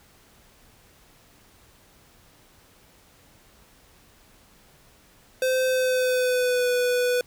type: tone with pitch glide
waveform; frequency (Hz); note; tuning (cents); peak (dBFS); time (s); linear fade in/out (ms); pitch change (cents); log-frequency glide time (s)
square; 516 to 493.8; C5 to B4; -24 to 0; -21; 5.42-7.21; 2; -76; 5.66-6.68
effects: pink hiss -56 dBFS RMS until 7.26 s